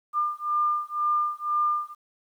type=beating tone pair; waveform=sine; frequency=1200 / 1202 Hz; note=D6 / D6; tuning=+37 / +40 cents; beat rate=2 Hz; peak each=-26 dBFS; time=0.13-1.95 s; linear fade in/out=50 ms; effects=10-bit